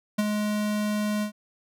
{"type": "tone with ADSR envelope", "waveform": "square", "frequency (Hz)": 210, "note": "G#3", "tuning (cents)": 19, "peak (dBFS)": -20, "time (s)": [0.18, 1.32], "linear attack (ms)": 11, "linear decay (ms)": 30, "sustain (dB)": -5, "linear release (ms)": 96, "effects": []}